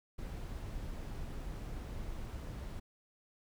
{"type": "noise", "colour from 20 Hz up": "brown", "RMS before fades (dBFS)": -42, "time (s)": [0.18, 2.8], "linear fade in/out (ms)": 10, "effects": []}